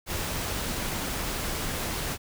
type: noise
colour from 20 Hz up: pink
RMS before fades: -31 dBFS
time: 0.06-2.18 s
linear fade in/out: 50 ms
effects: none